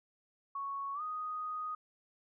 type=tone with pitch glide; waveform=sine; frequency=1108.7 to 1244.5 Hz; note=C#6 to D#6; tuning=0 to 0 cents; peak=-36 dBFS; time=0.55-1.75 s; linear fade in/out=5 ms; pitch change=+200 cents; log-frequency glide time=0.94-1.02 s; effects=none